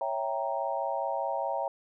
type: chord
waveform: sine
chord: C# diminished seventh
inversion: none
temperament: equal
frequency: 554.4 / 659.3 / 784 / 932.3 Hz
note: C#5 / E5 / G5 / Bb5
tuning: 0 / 0 / 0 / 0 cents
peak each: -34 dBFS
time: 0.01-1.68 s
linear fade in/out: 2 ms
effects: none